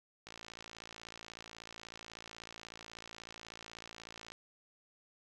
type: click train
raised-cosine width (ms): 0.2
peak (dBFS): -30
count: 229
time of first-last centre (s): 0.27-4.32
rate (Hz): 56.3
effects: none